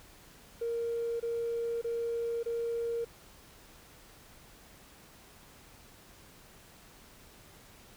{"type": "tone bursts", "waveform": "triangle", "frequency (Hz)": 466.2, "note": "A#4", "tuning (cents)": 0, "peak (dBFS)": -27, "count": 4, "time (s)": [0.61, 3.048], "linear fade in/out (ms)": 10, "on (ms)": 590, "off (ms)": 26, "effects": ["tanh soft clip ceiling -28 dBFS", "pink hiss -56 dBFS RMS until 7.96 s"]}